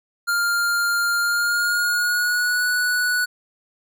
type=tone with pitch glide; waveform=square; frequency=1401 to 1474.9 Hz; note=F6 to F#6; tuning=+5 to -6 cents; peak=-19 dBFS; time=0.27-3.26 s; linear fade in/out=20 ms; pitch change=+89 cents; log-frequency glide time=1.2-2.66 s; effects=none